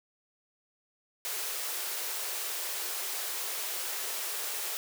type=high-pass noise; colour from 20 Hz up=white; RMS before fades=-35 dBFS; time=1.25-4.77 s; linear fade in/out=0 ms; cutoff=350 Hz; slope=96 dB/octave; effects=none